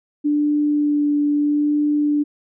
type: tone with vibrato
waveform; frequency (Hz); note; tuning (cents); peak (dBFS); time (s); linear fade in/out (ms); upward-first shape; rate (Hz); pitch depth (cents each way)
sine; 294; D4; +2; -15; 0.24-2.24; 20; sine; 0.78; 11
effects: none